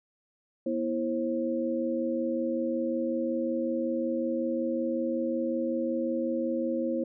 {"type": "tone cluster", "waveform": "sine", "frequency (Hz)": [242.5, 327.9, 534], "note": ["B3", "E4", "C5"], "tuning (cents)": [-31, -9, 35], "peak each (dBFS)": -31, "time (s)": [0.66, 7.04], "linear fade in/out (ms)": 5, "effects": []}